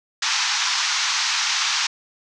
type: band-pass noise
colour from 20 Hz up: white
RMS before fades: -22 dBFS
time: 0.22-1.87 s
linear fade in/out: 5 ms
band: 860 to 6400 Hz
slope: 48 dB/octave
effects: none